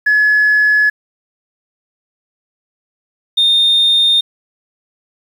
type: tone pair in turn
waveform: sine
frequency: 1702 / 3650 Hz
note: G#6 / A#7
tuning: +42 / -37 cents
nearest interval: octave + minor second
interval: 1321 cents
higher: second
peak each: -7 dBFS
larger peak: neither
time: 0.06-0.9 / 3.37-4.21 s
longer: neither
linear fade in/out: 10 ms
effects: tanh soft clip ceiling -5 dBFS + 7-bit